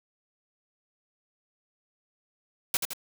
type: noise with echo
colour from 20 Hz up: white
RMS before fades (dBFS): -25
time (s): 2.74-2.77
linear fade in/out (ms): 2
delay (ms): 82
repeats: 2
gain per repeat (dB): -5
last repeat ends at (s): 2.934
effects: none